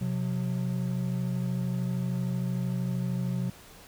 triangle tone pair together, 128.1 / 181.16 Hz, C3 / F#3, -36 / -36 cents, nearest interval tritone, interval 600 cents, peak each -28 dBFS, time 0.01-3.5 s, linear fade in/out 5 ms, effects pink hiss -51 dBFS RMS until 3.87 s

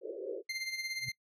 pink band-pass noise, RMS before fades -40 dBFS, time 0.01-0.43 s, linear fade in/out 50 ms, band 340 to 560 Hz, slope 96 dB/octave
25% pulse tone with tremolo, 2093 Hz, C7, in tune, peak -30 dBFS, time 0.49-1.12 s, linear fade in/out 5 ms, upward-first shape sine, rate 17 Hz, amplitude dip 60%
sine tone with exponential growth, 128 Hz, C3, 38 cents flat, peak -38 dBFS, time 0.98-1.09 s, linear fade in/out 5 ms, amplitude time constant 23 ms
effects noise-tail reverb RT60 0.1 s tail -22 dB re dry + low-pass 10000 Hz 12 dB/octave

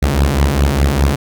sawtooth beating tone pair, 67.3 / 72.2 Hz, C2 / D2, +49 / -29 cents, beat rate 4.9 Hz, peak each -10 dBFS, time 0.02-1.16 s, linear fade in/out 10 ms, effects none

